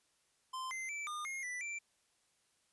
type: tone with pitch steps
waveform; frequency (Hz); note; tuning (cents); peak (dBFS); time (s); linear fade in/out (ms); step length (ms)
square; 1038 / 2074 / 2322 / 1214 / 2142 / 1979 / 2347; C6 / C7 / D7 / D#6 / C7 / B6 / D7; -14 / -16 / -20 / -43 / +40 / +3 / -2; -40; 0.53-1.79; 10; 180
effects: white hiss -75 dBFS RMS until 2.72 s + resampled to 24000 Hz